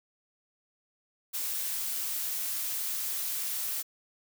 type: noise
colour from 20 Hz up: blue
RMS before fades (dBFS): -33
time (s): 1.33-3.83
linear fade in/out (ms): 20
effects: none